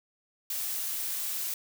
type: noise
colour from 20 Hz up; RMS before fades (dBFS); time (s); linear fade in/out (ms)
blue; -33; 0.5-1.54; 2
effects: none